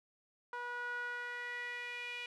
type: tone with band-pass filter sweep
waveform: sawtooth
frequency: 485.4 Hz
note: B4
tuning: 30 cents flat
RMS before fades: -42 dBFS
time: 0.53-2.26 s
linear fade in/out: 2 ms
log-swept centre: 1200 to 2600 Hz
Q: 4.8
effects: none